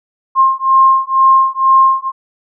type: beating tone pair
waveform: sine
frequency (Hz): 1062 / 1064.1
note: C6 / C6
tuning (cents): +25 / +29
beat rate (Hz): 2.1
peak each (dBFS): -10 / -10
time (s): 0.35-2.12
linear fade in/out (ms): 50
effects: none